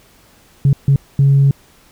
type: tone bursts at uneven times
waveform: sine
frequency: 138.59 Hz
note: C#3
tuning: in tune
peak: -6 dBFS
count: 3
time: 0.65-0.73 / 0.88-0.96 / 1.19-1.51 s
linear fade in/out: 2 ms
effects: tanh soft clip ceiling -4 dBFS + pink hiss -49 dBFS RMS until 1.91 s